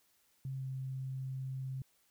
sine tone with pitch glide, 133.6 to 132.07 Hz, C3 to C3, +36 to +17 cents, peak -37 dBFS, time 0.45-1.82 s, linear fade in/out 2 ms, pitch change -19 cents, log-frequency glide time 0.56-0.65 s, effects white hiss -72 dBFS RMS until 2.1 s

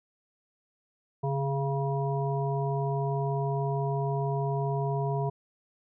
harmonic tone with a mistuned harmonic, 137.7 Hz, C#3, 11 cents flat, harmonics 1 / 3 / 5 / 7, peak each -28 / -33 / -35 / -36 dBFS, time 1.23-5.3 s, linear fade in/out 10 ms, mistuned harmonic 1, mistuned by +25 cents, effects none

